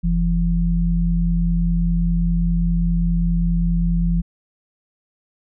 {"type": "tone pair together", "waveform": "sine", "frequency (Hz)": [45.03, 170], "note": ["F#1", "F3"], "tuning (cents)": [-46, -46], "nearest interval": "octave + major seventh", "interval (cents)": 2300, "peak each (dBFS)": -18, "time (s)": [0.03, 4.22], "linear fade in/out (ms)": 20, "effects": []}